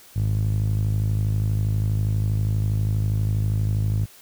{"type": "tone with band-pass filter", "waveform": "sawtooth", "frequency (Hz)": 52.4, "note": "G#1", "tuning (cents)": 16, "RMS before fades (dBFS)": -22, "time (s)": [0.15, 4.06], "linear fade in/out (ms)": 20, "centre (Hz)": 110, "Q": 3.2, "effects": ["white hiss -49 dBFS RMS until 4.21 s"]}